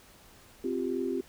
sine chord, C suspended fourth, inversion none, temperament equal, 261.6 / 349.2 / 392 Hz, C4 / F4 / G4, 0 / 0 / 0 cents, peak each -33 dBFS, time 0.64-1.21 s, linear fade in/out 5 ms, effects pink hiss -56 dBFS RMS until 1.28 s

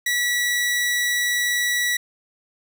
sawtooth tone, 1943 Hz, B6, 29 cents flat, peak -16 dBFS, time 0.06-1.97 s, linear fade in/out 5 ms, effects none

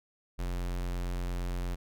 square tone, 44.33 Hz, F1, 27 cents sharp, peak -32 dBFS, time 0.38-1.76 s, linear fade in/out 20 ms, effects none

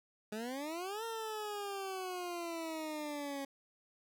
20% pulse exponential two-way sweep, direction up then down, 207.7 to 460 to 274 Hz, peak -34 dBFS, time 0.32-3.45 s, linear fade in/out 5 ms, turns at 1.04 s, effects none

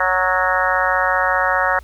harmonic tone with a mistuned harmonic, 185 Hz, F#3, in tune, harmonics 3 / 4 / 5 / 6 / 7 / 8 / 9 / 10, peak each -23 / -23 / -23 / -23 / -23 / -23 / -23 / -23 dBFS, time 0-1.79 s, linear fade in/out 2 ms, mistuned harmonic 8, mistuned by -22 cents, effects added 60 Hz sine -38 dBFS peak until 1.83 s + pink hiss -51 dBFS RMS until 1.83 s

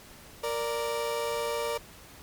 30% pulse tone pair together, 466.2 / 587.4 Hz, A#4 / D5, 0 / 0 cents, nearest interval major third, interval 400 cents, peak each -28 / -30 dBFS, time 0.43-1.78 s, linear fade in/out 10 ms, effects pink hiss -50 dBFS RMS until 2.22 s + MP3 96 kbps

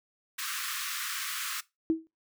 pink high-pass noise, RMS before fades -35 dBFS, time 0.38-1.61 s, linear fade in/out 10 ms, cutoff 1100 Hz, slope 96 dB/octave
sine tone with exponential decay, 323 Hz, E4, 35 cents flat, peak -19 dBFS, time 1.9-2.07 s, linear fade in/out 0 ms, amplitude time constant 36 ms
effects noise-tail reverb RT60 0.2 s tail -19 dB re dry

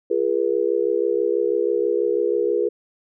sine chord, F diminished, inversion none, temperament equal with one note detuned, 349.2 / 415.3 / 481.5 Hz, F4 / Ab4 / Cb5, 0 / 0 / -44 cents, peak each -24 / -21 / -22 dBFS, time 0.1-2.69 s, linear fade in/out 10 ms, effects none

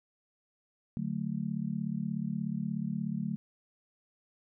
sine chord, D major, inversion none, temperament just, 146.83 / 183.54 / 220.2 Hz, D3 / F#3 / A3, 0 / -14 / +2 cents, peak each -37 / -35 / -35 dBFS, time 0.97-3.36 s, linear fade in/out 0 ms, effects none

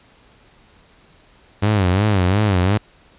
sawtooth tone with vibrato, 98 Hz, G2, in tune, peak -10 dBFS, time 1.62-2.78 s, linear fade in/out 10 ms, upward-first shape sine, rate 2.8 Hz, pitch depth 160 cents each way, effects pink hiss -52 dBFS RMS until 3.18 s + resampled to 8000 Hz

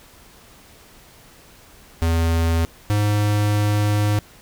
square tone pair in turn, 82.7 / 104.2 Hz, E2 / G#2, +6 / +6 cents, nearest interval major third, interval 400 cents, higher second, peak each -17 dBFS, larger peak neither, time 2.02-2.65 / 2.9-4.19 s, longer second, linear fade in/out 0 ms, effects pink hiss -48 dBFS RMS until 4.41 s

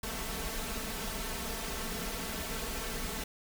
pink noise with comb filter, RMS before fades -37 dBFS, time 0.03-3.24 s, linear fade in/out 5 ms, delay 4.5 ms, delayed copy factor +0.8, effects none

